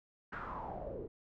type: noise with low-pass filter sweep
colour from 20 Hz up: pink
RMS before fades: -43 dBFS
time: 0.32-1.08 s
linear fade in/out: 10 ms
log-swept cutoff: 1600 to 390 Hz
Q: 5.3
effects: none